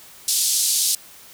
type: band-pass noise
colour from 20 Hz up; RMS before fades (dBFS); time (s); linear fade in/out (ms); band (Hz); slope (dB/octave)
white; -20; 0.28-0.95; 2; 3900 to 11000; 24
effects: white hiss -45 dBFS RMS until 1.33 s